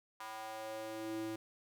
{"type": "tone with high-pass filter sweep", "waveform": "square", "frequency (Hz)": 110, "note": "A2", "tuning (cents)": 0, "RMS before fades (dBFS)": -43, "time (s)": [0.2, 1.36], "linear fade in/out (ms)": 5, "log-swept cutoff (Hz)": [1000, 260], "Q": 2.9, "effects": []}